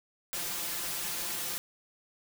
white noise with comb filter, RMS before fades -35 dBFS, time 0.33-1.58 s, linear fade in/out 0 ms, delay 5.8 ms, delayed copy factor +0.9, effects none

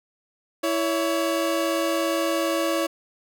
30% pulse tone pair together, 330.2 / 563 Hz, E4 / C#5, +3 / +27 cents, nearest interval major sixth, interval 924 cents, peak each -22 dBFS, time 0.63-2.87 s, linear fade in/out 10 ms, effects none

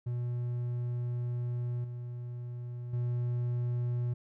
triangle tone with level steps, 121.4 Hz, B2, 29 cents flat, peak -29 / -35 / -27 dBFS, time 0.06-4.14 s, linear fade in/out 10 ms, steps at 1.84 / 2.93 s, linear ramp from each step 5 ms, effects none

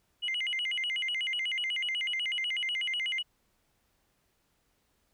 sine tone with vibrato, 2472 Hz, D#7, 12 cents flat, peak -28 dBFS, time 0.22-3.23 s, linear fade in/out 20 ms, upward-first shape square, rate 8.1 Hz, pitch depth 290 cents each way, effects tanh soft clip ceiling -26 dBFS + pink hiss -73 dBFS RMS until 5.13 s

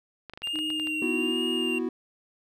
clicks, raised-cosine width 0.3 ms, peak -24 dBFS, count 10, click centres 0.297 / 0.336 / 0.375 / 0.42 / 0.473 / 0.557 / 0.589 / 0.703 / 0.798 / 0.872 s
triangle tone with vibrato, 2794 Hz, F7, in tune, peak -27 dBFS, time 0.43-1.79 s, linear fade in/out 10 ms, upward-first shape sine, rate 1.2 Hz, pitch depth 32 cents each way
sine tone, 309.3 Hz, D#4, 10 cents flat, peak -32 dBFS, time 0.53-1.32 s, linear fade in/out 20 ms
triangle chord, B suspended fourth, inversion none, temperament just, 246.9 / 329.3 / 370.4 Hz, B3 / E4 / F#4, 0 / -2 / +2 cents, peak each -29 dBFS, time 1.02-1.89 s, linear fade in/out 2 ms
effects none

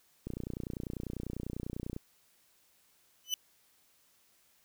click train, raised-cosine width 3 ms, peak -25 dBFS, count 52, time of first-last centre 0.27-1.964 s, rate 30.1 Hz
30% pulse tone with exponential growth, 3000 Hz, F#7, 23 cents sharp, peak -23 dBFS, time 3.24-3.34 s, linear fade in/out 1 ms, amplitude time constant 20 ms
effects white hiss -68 dBFS RMS until 4.64 s

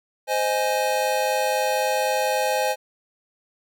square chord, Ab major, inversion first, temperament just, 519.1 / 623 / 830.6 Hz, C5 / Eb5 / Ab5, -14 / +2 / 0 cents, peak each -25 / -27 / -25 dBFS, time 0.27-2.76 s, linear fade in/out 50 ms, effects none

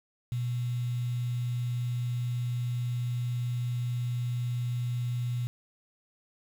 sine tone with quantisation, 121.9 Hz, B2, 22 cents flat, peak -28 dBFS, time 0.32-5.47 s, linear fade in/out 0 ms, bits 8, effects none

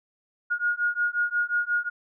sine beating tone pair, 1432 / 1437.6 Hz, F6 / F6, +43 / +50 cents, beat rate 5.6 Hz, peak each -26 dBFS, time 0.5-1.9 s, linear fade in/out 20 ms, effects none

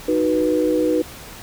sine chord, B major, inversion first, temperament equal with one note detuned, 311.1 / 370 / 489.3 Hz, D#4 / F#4 / B4, 0 / 0 / -16 cents, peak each -19 / -23 / -19 dBFS, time 0.08-1.02 s, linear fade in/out 5 ms, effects pink hiss -38 dBFS RMS until 1.42 s

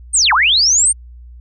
sine linear two-way sweep, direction down then up, 9030 to 795 to 9030 Hz, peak -9 dBFS, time 0.13-0.93 s, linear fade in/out 20 ms, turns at 0.33 s, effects added 60 Hz sine -34 dBFS peak until 1.4 s

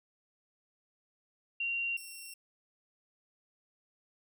sine / 10% pulse tone pair in turn, 2760 / 2728 Hz, F7 / F7, -21 / -41 cents, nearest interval unison, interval 20 cents, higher first, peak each -31 / -36 dBFS, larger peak first, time 1.6-1.97 / 1.97-2.34 s, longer neither, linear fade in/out 5 ms, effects none

